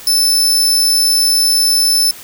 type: tone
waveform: sawtooth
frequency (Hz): 5274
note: E8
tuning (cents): 0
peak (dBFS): -7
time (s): 0.07-2.11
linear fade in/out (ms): 2
effects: white hiss -34 dBFS RMS until 2.23 s